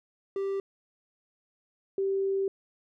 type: tone pair in turn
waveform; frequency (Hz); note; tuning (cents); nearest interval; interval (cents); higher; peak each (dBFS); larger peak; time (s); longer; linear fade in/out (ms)
triangle / sine; 392 / 389.5; G4 / G4; 0 / -11; unison; 11; first; -26 / -25; second; 0.36-0.6 / 1.98-2.48; second; 2
effects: none